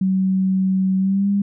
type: tone with pitch glide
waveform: sine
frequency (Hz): 189.3 to 200.6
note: F#3 to G3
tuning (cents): +40 to +40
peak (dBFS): -15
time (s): 0.01-1.42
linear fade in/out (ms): 5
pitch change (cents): +100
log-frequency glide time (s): 0.98-1.29
effects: none